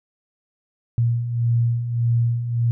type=beating tone pair; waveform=sine; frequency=116.54 / 118.24 Hz; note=A#2 / A#2; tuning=0 / +25 cents; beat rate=1.7 Hz; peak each=-25 / -18 dBFS; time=0.98-2.71 s; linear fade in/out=0 ms; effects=none